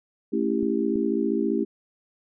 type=chord; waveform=sine; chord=A dominant seventh; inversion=none; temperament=just; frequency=220 / 275 / 330 / 396 Hz; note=A3 / C#4 / E4 / G4; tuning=0 / -14 / +2 / +18 cents; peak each=-27 dBFS; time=0.32-1.65 s; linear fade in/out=20 ms
type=clicks; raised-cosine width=3 ms; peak=-25 dBFS; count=2; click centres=0.629 / 0.958 s
effects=none